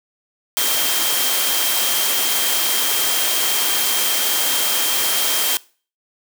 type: tone in noise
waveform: sine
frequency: 3183 Hz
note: G7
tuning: 26 cents sharp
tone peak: -25 dBFS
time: 0.57-5.57 s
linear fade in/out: 0 ms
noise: white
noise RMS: -19 dBFS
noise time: 0.57-5.57 s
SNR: -9 dB
effects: noise-tail reverb RT60 0.4 s tail -22 dB re dry + high-pass 300 Hz 12 dB/octave